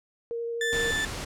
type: tone with vibrato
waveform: sine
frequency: 466.2 Hz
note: A#4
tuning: in tune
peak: -29 dBFS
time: 0.31-0.91 s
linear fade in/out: 0 ms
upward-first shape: sine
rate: 12 Hz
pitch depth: 8 cents each way
type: tone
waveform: 35% pulse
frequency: 1760 Hz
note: A6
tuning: in tune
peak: -24 dBFS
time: 0.61-1.05 s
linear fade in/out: 2 ms
type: noise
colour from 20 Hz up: pink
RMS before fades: -34 dBFS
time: 0.72-1.25 s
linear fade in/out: 10 ms
effects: low-pass 9000 Hz 12 dB/octave